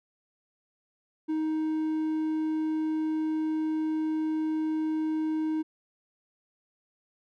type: tone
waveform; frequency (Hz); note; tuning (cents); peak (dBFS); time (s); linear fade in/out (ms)
triangle; 313.3; D#4; +12; -24; 1.28-5.63; 20
effects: none